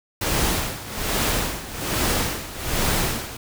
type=noise with tremolo; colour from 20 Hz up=pink; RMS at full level=-21 dBFS; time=0.21-3.37 s; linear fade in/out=5 ms; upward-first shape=sine; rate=1.2 Hz; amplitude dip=80%; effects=none